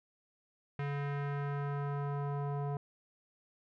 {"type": "tone with low-pass filter sweep", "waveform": "square", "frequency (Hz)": 142.6, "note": "C#3", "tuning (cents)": 49, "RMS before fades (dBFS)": -36, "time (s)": [0.79, 2.77], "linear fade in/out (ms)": 2, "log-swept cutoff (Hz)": [2100, 870], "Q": 1.8, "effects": []}